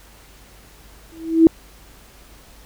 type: tone with exponential growth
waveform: sine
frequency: 326.1 Hz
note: E4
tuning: 19 cents flat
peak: -3 dBFS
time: 1.12-1.47 s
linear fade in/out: 1 ms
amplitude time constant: 76 ms
effects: added 50 Hz sine -48 dBFS peak until 2.65 s + pink hiss -48 dBFS RMS until 2.65 s